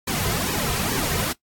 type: noise with flanger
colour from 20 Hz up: pink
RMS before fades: -24 dBFS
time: 0.07-1.33 s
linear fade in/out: 10 ms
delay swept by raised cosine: 1.4 to 3.6 ms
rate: 2.3 Hz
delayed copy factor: -0.8
effects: noise-tail reverb RT60 0.1 s tail -19 dB re dry + AAC 64 kbps